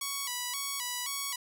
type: tone with vibrato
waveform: 5% pulse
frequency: 1046.5 Hz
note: C6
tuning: in tune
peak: -21 dBFS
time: 0.01-1.36 s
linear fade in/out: 5 ms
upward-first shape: square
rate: 1.9 Hz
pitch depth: 110 cents each way
effects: none